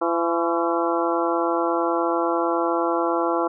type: harmonic tone with a mistuned harmonic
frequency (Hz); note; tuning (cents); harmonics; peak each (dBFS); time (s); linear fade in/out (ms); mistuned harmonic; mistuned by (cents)
169.2; E3; +45; 2 / 3 / 4 / 5 / 6 / 7 / 8; -24 / -26 / -27 / -28 / -29 / -29 / -30; 0.01-3.48; 10; 7; -78
effects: none